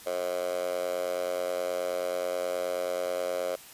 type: tone with high-pass filter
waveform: 10% pulse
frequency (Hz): 89.4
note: F2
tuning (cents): +41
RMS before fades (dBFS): -31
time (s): 0.06-3.56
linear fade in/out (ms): 10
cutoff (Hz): 570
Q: 5.9
effects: white hiss -49 dBFS RMS until 3.73 s + resampled to 32000 Hz